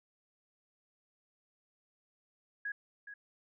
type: tone with echo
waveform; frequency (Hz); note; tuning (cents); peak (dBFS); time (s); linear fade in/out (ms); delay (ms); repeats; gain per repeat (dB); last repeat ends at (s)
sine; 1661.2; G#6; 0; -35; 2.65-2.72; 5; 420; 1; -10; 3.14
effects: none